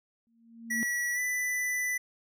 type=tone with exponential growth; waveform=sine; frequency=230 Hz; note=A#3; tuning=23 cents flat; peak=-29 dBFS; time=0.27-0.83 s; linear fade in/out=0 ms; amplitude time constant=120 ms
type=tone with pitch glide; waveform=square; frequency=1937 to 1989.2 Hz; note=B6 to B6; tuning=-34 to +12 cents; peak=-29 dBFS; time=0.7-1.98 s; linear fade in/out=10 ms; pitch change=+46 cents; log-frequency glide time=1.14-1.19 s
effects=none